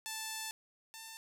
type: tone pair in turn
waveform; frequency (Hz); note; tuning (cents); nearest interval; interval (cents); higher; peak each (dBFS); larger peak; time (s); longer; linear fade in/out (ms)
5% pulse; 880 / 893.3; A5 / A5; 0 / +26; unison; 26; second; -27 / -35; first; 0.06-0.51 / 0.94-1.17; first; 0
effects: none